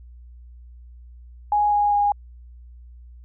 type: tone with pitch steps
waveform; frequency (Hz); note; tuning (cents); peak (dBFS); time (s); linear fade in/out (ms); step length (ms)
sine; 830.6 / 824.9 / 819.2; G#5 / G#5 / G#5; 0 / -12 / -24; -16; 1.52-2.12; 2; 200
effects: added 60 Hz sine -41 dBFS peak until 3.24 s